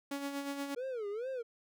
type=tone with tremolo; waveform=sawtooth; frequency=280.5 Hz; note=C#4; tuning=21 cents sharp; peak=-31 dBFS; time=0.11-0.75 s; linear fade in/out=5 ms; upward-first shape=sine; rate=8.4 Hz; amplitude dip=50%
type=tone with vibrato; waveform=triangle; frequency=462.8 Hz; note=A#4; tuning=13 cents flat; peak=-34 dBFS; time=0.76-1.43 s; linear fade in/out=20 ms; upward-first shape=sine; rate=2.3 Hz; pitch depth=240 cents each way
effects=none